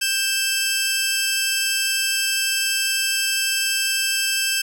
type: tone pair together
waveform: 15% pulse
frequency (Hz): 1578 / 2637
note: G6 / E7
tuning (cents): +11 / 0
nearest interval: major sixth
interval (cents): 889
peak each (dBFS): -17 / -14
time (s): 0.01-4.62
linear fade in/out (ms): 10
effects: none